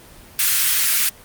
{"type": "high-pass noise", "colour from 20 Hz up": "white", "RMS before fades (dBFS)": -17, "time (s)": [0.39, 1.09], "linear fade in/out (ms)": 2, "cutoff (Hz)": 1400, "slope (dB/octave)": 24, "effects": ["pink hiss -44 dBFS RMS until 1.24 s", "Opus 24 kbps"]}